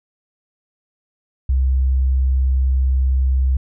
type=tone; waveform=sine; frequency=65.41 Hz; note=C2; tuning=in tune; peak=-13 dBFS; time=1.49-3.57 s; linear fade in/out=5 ms; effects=none